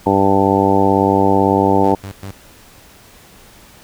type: harmonic tone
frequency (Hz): 98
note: G2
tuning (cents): 0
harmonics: 1 / 2 / 3 / 4 / 5 / 6 / 7 / 8 / 9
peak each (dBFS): -22 / -19 / -17 / -18 / -19 / -23 / -23 / -20 / -17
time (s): 0.06-1.95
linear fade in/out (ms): 5
type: tone bursts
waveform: sawtooth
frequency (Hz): 98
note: G2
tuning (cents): 0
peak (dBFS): -23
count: 3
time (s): 1.84-2.312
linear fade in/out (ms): 5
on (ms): 84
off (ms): 110
effects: pink hiss -44 dBFS RMS until 3.83 s